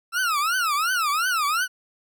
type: tone with vibrato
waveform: 40% pulse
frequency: 1318.5 Hz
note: E6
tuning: in tune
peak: -20 dBFS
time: 0.12-1.68 s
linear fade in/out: 50 ms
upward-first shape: triangle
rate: 2.8 Hz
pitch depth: 280 cents each way
effects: none